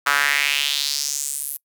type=tone with high-pass filter sweep; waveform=sawtooth; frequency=142.9 Hz; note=D3; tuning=47 cents flat; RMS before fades=-22 dBFS; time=0.06-1.57 s; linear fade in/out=10 ms; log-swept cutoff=1300 to 12000 Hz; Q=3.1; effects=noise-tail reverb RT60 0.1 s tail -22 dB re dry